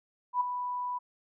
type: tone with ADSR envelope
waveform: sine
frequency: 987.8 Hz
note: B5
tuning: in tune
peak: -22 dBFS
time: 0.33-0.99 s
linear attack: 76 ms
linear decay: 11 ms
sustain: -9 dB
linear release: 18 ms
effects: none